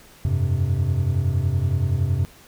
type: chord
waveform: triangle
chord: F suspended second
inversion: none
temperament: equal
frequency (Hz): 87.31 / 98 / 130.81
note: F2 / G2 / C3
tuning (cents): 0 / 0 / 0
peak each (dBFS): -21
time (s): 0.25-2.25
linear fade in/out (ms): 0
effects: pink hiss -49 dBFS RMS until 2.47 s